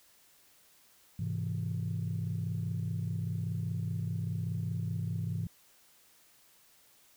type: chord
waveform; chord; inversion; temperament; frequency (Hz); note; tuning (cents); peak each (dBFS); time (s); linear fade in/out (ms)
sine; Ab augmented; none; equal with one note detuned; 103.83 / 128.79 / 164.81; Ab2 / C3 / E3; 0 / -27 / 0; -34 / -37 / -35; 1.19-5.47; 5
effects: tanh soft clip ceiling -25 dBFS + white hiss -63 dBFS RMS until 7.16 s